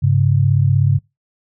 sine tone pair together, 101.1 / 137.37 Hz, G#2 / C#3, -46 / -15 cents, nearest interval perfect fourth, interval 531 cents, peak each -14 / -13 dBFS, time 0.02-0.99 s, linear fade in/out 20 ms, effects noise-tail reverb RT60 0.2 s tail -22 dB re dry

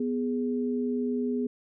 sine tone pair together, 246.9 / 415.2 Hz, B3 / G#4, 0 / 0 cents, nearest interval major sixth, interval 900 cents, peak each -27 / -31 dBFS, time 0-1.47 s, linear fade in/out 5 ms, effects none

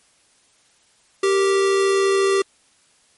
square tone pair together, 390.6 / 464.5 Hz, G4 / A#4, -6 / -6 cents, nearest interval minor third, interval 300 cents, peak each -16 / -28 dBFS, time 1.23-2.42 s, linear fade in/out 5 ms, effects white hiss -58 dBFS RMS until 3.17 s + MP3 48 kbps

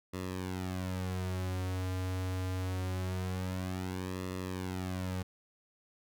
sawtooth tone with flanger, 92.5 Hz, F#2, in tune, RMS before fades -36 dBFS, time 0.13-5.23 s, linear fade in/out 10 ms, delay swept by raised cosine 1.3 to 5.6 ms, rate 0.24 Hz, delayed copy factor -0.8, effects none

